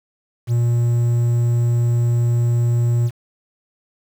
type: tone with quantisation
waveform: triangle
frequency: 118.8 Hz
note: A#2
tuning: 33 cents sharp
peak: -12 dBFS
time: 0.47-3.11 s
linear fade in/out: 50 ms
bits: 7
effects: none